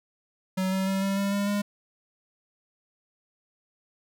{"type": "tone with pitch steps", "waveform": "square", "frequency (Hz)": [187.8, 190.42, 193.08, 195.78, 198.51, 201.3, 204.1], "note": ["F#3", "G3", "G3", "G3", "G3", "G3", "G#3"], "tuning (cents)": [26, -50, -26, -2, 22, 46, -30], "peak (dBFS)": -25, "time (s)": [0.57, 1.62], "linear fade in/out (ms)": 10, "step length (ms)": 150, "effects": []}